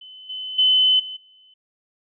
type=tone with level steps; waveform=sine; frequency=3033 Hz; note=F#7; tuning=42 cents sharp; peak=-39 / -28 / -13 / -30 / -50 dBFS; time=0.01-1.54 s; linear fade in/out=5 ms; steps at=0.29 / 0.58 / 0.99 / 1.16 s; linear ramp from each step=10 ms; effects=none